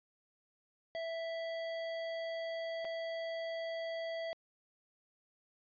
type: tone with dropouts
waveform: square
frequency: 659.3 Hz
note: E5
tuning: in tune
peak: -38 dBFS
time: 0.95-4.33 s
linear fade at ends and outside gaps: 0 ms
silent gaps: 2.846-2.851 s
effects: resampled to 11025 Hz